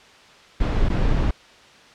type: noise with dropouts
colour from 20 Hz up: brown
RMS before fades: -19 dBFS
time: 0.6-1.31 s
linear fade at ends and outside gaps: 5 ms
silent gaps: 0.887-0.899 s
effects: white hiss -48 dBFS RMS until 1.94 s + low-pass 4000 Hz 12 dB/octave